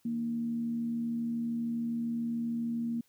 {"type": "tone with frequency modulation", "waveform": "sine", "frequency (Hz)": 233.1, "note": "A#3", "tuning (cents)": 0, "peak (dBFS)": -30, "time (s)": [0.05, 3.01], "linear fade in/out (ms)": 5, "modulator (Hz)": 72.9, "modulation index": 0.25, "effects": ["white hiss -70 dBFS RMS until 3.08 s"]}